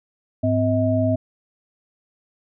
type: tone cluster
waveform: sine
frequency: 104.3 / 257.3 / 636 Hz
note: G#2 / C4 / D#5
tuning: +8 / -29 / +38 cents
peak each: -21 dBFS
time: 0.43-1.16 s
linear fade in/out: 10 ms
effects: none